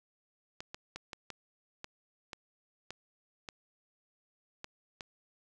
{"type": "clicks", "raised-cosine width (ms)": 0.2, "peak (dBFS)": -24, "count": 11, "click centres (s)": [0.605, 0.745, 0.96, 1.132, 1.303, 1.844, 2.332, 2.906, 3.488, 4.644, 5.008], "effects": []}